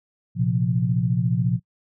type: chord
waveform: sine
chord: Bb suspended second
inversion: none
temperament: equal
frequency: 116.54 / 130.81 / 174.61 Hz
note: Bb2 / C3 / F3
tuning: 0 / 0 / 0 cents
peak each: -23 dBFS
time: 0.35-1.6 s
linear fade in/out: 50 ms
effects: noise-tail reverb RT60 0.1 s tail -25 dB re dry